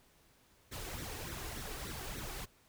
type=noise with flanger; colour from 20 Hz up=pink; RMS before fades=-43 dBFS; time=0.71-2.46 s; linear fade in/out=20 ms; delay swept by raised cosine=0.5 to 2.7 ms; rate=3.4 Hz; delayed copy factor=+0.65; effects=pink hiss -67 dBFS RMS until 2.68 s